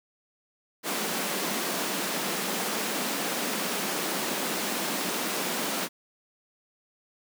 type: high-pass noise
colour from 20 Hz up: pink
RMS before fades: -30 dBFS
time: 0.83-5.89 s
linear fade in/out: 50 ms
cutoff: 180 Hz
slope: 48 dB/octave
effects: none